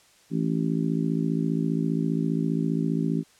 harmonic tone, 55 Hz, A1, in tune, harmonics 3 / 4 / 5 / 6 / 7, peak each -26 / -28 / -28 / -37 / -35 dBFS, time 0.3-3.24 s, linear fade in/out 50 ms, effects white hiss -58 dBFS RMS until 3.39 s + low-pass 9000 Hz 12 dB/octave

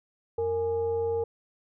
sine tone with frequency modulation, 460.2 Hz, A#4, 22 cents flat, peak -25 dBFS, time 0.38-1.24 s, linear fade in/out 5 ms, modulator 372 Hz, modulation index 0.45, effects none

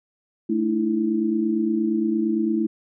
sine chord, A suspended fourth, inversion none, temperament equal with one note detuned, 220 / 300.9 / 329.6 Hz, A3 / D4 / E4, 0 / +42 / 0 cents, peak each -23 / -28 / -22 dBFS, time 0.49-2.67 s, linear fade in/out 10 ms, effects none

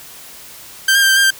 sawtooth tone with pitch steps, 1567 / 1610 / 1578 / 1565 / 1600 / 1575 Hz, G6 / G6 / G6 / G6 / G6 / G6, -1 / +46 / +11 / -3 / +35 / +8 cents, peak -6 dBFS, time 0.88-1.306 s, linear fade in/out 5 ms, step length 71 ms, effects white hiss -37 dBFS RMS until 1.39 s

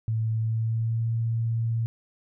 sine tone with pitch glide, 111.4 to 114.47 Hz, A2 to A#2, +22 to -31 cents, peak -23 dBFS, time 0.08-1.86 s, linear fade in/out 0 ms, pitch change +47 cents, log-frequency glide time 0.38-1.08 s, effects none

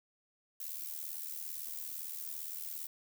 violet noise with amplitude modulation, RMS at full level -39 dBFS, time 0.6-2.87 s, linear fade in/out 5 ms, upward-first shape sine, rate 77.7 Hz, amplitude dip 70%, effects none

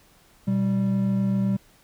triangle tone pair together, 122.35 / 194.7 Hz, B2 / G3, -16 / -12 cents, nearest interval minor sixth, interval 804 cents, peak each -25 / -19 dBFS, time 0.47-1.57 s, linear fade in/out 10 ms, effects pink hiss -57 dBFS RMS until 1.83 s

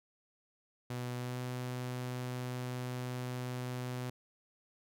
sawtooth tone with pitch glide, 123.47 to 125.27 Hz, B2 to B2, 0 to +25 cents, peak -33 dBFS, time 0.9-4.1 s, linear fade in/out 5 ms, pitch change +25 cents, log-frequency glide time 1.17-1.37 s, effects none

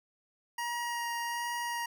25% pulse tone with vibrato, 947 Hz, A#5, 27 cents sharp, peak -29 dBFS, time 0.58-1.86 s, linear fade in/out 5 ms, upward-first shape sine, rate 1.3 Hz, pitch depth 10 cents each way, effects none

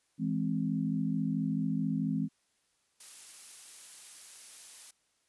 sine chord, E augmented, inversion none, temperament equal with one note detuned, 163.2 / 207.7 / 261.6 Hz, E3 / G#3 / B#3, -17 / 0 / 0 cents, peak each -33 dBFS, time 0.18-2.29 s, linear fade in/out 50 ms
blue noise, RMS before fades -47 dBFS, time 3-4.91 s, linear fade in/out 5 ms
effects white hiss -74 dBFS RMS until 5.28 s + resampled to 24000 Hz

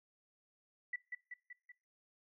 sine tone with echo, 1966 Hz, B6, 8 cents flat, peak -36 dBFS, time 0.93-0.96 s, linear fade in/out 5 ms, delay 190 ms, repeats 4, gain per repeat -4 dB, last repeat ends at 1.72 s, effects noise-tail reverb RT60 0.4 s tail -22 dB re dry

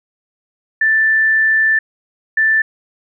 sine tone pair in turn, 1766 / 1766 Hz, A6 / A6, +6 / +6 cents, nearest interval unison, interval 0 cents, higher neither, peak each -10 dBFS, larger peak neither, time 0.81-1.79 / 2.37-2.62 s, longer first, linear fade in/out 5 ms, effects none

